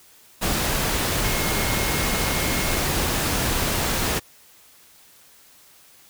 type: tone in noise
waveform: sine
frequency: 2154 Hz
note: C7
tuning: 50 cents sharp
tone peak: -32 dBFS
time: 1.23-2.8 s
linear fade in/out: 20 ms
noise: pink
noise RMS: -23 dBFS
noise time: 0.41-4.2 s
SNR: -12 dB
effects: white hiss -52 dBFS RMS until 6.09 s